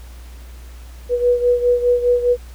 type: beating tone pair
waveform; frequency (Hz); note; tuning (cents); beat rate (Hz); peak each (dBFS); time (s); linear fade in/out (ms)
sine; 486.9 / 491.8; B4 / B4; -25 / -7; 4.9; -14 / -19; 1.09-2.37; 50
effects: added 60 Hz sine -34 dBFS peak until 2.54 s + pink hiss -47 dBFS RMS until 2.54 s